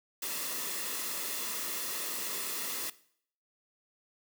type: noise with comb filter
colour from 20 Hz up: white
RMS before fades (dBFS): -36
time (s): 0.22-2.9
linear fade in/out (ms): 5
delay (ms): 1.3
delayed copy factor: -0.5
effects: noise-tail reverb RT60 0.6 s tail -18 dB re dry + high-pass 200 Hz 12 dB/octave